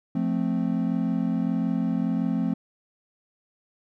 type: chord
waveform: triangle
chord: F major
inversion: none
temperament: equal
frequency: 174.61 / 220 / 261.6 Hz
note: F3 / A3 / C4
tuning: 0 / 0 / 0 cents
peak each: -25 dBFS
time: 0.15-2.54 s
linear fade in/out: 5 ms
effects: none